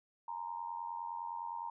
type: tone with amplitude modulation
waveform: sine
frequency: 932.3 Hz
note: A#5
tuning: in tune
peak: -35 dBFS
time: 0.28-1.7 s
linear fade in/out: 5 ms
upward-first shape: sine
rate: 89.8 Hz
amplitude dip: 80%
effects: none